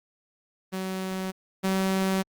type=tone pair in turn; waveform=sawtooth; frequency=188.4 / 190.81 Hz; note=F#3 / G3; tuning=+32 / -46 cents; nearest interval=unison; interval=22 cents; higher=second; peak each=-25 / -19 dBFS; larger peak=second; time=0.72-1.32 / 1.63-2.23 s; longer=neither; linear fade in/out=20 ms; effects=Opus 32 kbps